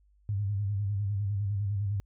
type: tone with vibrato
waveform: sine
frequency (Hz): 100.9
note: G#2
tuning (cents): -49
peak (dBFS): -27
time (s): 0.29-2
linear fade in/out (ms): 0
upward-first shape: square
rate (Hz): 9.9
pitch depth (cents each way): 58
effects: added 50 Hz sine -61 dBFS peak until 2.05 s